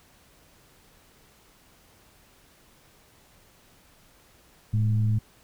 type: tone with frequency modulation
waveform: sine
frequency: 109.1 Hz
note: A2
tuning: 14 cents flat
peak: -20 dBFS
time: 4.73-5.19 s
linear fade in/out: 10 ms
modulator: 98.8 Hz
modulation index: 0.48
effects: pink hiss -58 dBFS RMS until 5.43 s